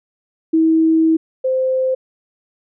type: tone pair in turn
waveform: sine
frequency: 322 / 519.7 Hz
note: E4 / C5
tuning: -41 / -12 cents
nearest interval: minor sixth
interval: 829 cents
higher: second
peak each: -10 / -14 dBFS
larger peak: first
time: 0.53-1.17 / 1.44-1.95 s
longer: first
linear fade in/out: 10 ms
effects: none